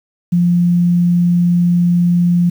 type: tone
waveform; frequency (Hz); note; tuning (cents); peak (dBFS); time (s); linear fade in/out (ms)
sine; 174.61; F3; 0; -9; 0.32-2.5; 10
effects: 7-bit